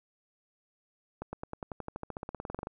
accelerating click train, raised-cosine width 1 ms, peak -23 dBFS, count 22, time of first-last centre 1.22-2.671 s, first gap 110 ms, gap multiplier 0.95, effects none

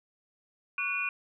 sine tone cluster, 1126 / 1476 / 2436 / 2709 Hz, C#6 / F#6 / D#7 / E7, +27 / -5 / -37 / +47 cents, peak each -39 / -37 / -30 / -38 dBFS, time 0.78-1.09 s, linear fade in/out 2 ms, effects none

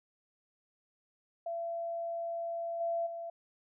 sine tone with level steps, 675 Hz, E5, 41 cents sharp, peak -34 / -30 / -38 dBFS, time 1.46-3.3 s, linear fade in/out 5 ms, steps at 2.8 / 3.06 s, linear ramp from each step 10 ms, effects none

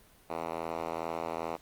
5% pulse tone with band-pass filter, 82.41 Hz, E2, in tune, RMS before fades -36 dBFS, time 0.29-1.57 s, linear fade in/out 20 ms, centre 760 Hz, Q 0.78, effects pink hiss -60 dBFS RMS until 1.61 s + Opus 32 kbps

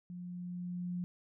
sine tone with level ramp, 177.7 Hz, F3, 30 cents sharp, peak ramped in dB -42 to -34 dBFS, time 0.1-1.04 s, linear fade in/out 0 ms, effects none

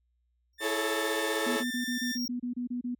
square tone with exponential growth, 5588 Hz, F8, in tune, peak -33 dBFS, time 0.53-2.28 s, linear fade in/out 5 ms, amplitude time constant 380 ms
30% pulse tone with vibrato, 1783 Hz, A6, 22 cents sharp, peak -31 dBFS, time 0.58-2.18 s, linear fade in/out 50 ms, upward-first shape triangle, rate 8.4 Hz, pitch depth 9 cents each way
sawtooth chord, A major seventh, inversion second, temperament equal with one note detuned, 329.6 / 424.5 / 440 / 554.4 Hz, E4 / G#4 / A4 / C#5, 0 / +38 / 0 / 0 cents, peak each -31 dBFS, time 0.6-1.64 s, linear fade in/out 50 ms
sine tone bursts, 245.1 Hz, B3, 13 cents flat, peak -30 dBFS, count 11, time 1.46-2.95 s, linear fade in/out 10 ms, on 110 ms, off 28 ms
effects added 60 Hz sine -70 dBFS peak until 2.99 s

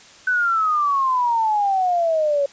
sine exponential sweep, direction down, 1520 to 554.4 Hz, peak -16 dBFS, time 0.27-2.46 s, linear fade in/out 5 ms, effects white hiss -46 dBFS RMS until 2.52 s + resampled to 16000 Hz

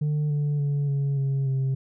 sine tone with pitch steps, 149.9 / 146.48 / 143.13 / 139.86 / 136.67 / 133.55 Hz, D3 / D3 / D3 / C#3 / C#3 / C3, +36 / -4 / -44 / +16 / -24 / +36 cents, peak -19 dBFS, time 0.01-1.75 s, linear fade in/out 10 ms, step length 290 ms, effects tanh soft clip ceiling -21 dBFS

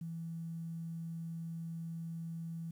sine tone, 165.4 Hz, E3, 6 cents sharp, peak -39 dBFS, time 0.01-2.71 s, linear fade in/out 5 ms, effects 11-bit

